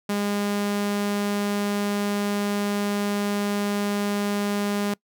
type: tone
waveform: sawtooth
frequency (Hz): 204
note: G#3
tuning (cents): -31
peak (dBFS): -19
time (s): 0.09-4.94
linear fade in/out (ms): 5
effects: noise-tail reverb RT60 0.1 s tail -24 dB re dry